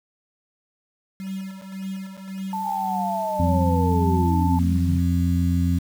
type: tone with tremolo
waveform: sine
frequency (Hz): 191.8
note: G3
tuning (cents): -37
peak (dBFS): -26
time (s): 1.2-4.26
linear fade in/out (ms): 0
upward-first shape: triangle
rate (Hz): 1.8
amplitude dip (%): 85
type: tone with vibrato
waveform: sine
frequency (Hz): 880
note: A5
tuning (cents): 0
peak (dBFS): -25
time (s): 2.53-4.59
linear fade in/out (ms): 2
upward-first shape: triangle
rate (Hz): 15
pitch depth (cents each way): 19
type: linear sweep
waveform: sine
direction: down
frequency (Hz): 830.6 to 123.4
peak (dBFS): -26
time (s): 2.63-5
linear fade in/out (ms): 50
type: harmonic tone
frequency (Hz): 87.31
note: F2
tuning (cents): 0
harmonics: 1 / 2 / 3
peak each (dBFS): -20 / -23 / -25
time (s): 3.39-5.79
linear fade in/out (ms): 10
effects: 7-bit